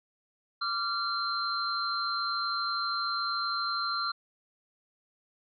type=tone cluster; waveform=sine; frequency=1165 / 1378 / 4126 Hz; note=D6 / F6 / C8; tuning=-14 / -24 / -25 cents; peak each=-34 / -32 / -33 dBFS; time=0.61-4.12 s; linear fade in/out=10 ms; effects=none